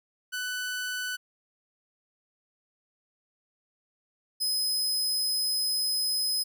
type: tone pair in turn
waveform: sawtooth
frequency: 1495 / 5061 Hz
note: F#6 / D#8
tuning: +17 / +29 cents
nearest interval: octave + major sixth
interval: 2112 cents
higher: second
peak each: -27 / -23 dBFS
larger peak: second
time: 0.32-1.17 / 4.4-6.44 s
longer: second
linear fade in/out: 20 ms
effects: none